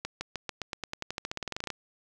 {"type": "accelerating click train", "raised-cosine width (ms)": 0.2, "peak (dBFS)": -16, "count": 22, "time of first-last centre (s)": [0.05, 1.703], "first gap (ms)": 160, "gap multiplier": 0.92, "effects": []}